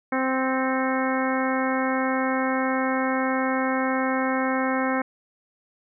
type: harmonic tone with a mistuned harmonic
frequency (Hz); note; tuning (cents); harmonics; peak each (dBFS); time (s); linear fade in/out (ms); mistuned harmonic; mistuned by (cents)
261.6; C4; 0; 1 / 2 / 3 / 4 / 5 / 6 / 7 / 8; -25 / -28 / -30 / -31 / -32 / -33 / -33 / -34; 0.12-5.02; 5; 8; +72
effects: none